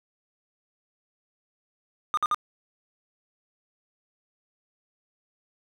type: tone bursts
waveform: triangle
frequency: 1216 Hz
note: D#6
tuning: 40 cents flat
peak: -19 dBFS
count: 3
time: 2.14-2.345 s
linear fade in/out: 0 ms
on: 33 ms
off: 53 ms
effects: none